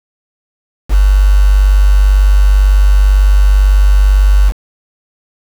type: tone with quantisation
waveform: sine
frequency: 49 Hz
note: G1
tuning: in tune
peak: -4 dBFS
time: 0.89-4.53 s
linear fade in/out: 50 ms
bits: 4
effects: none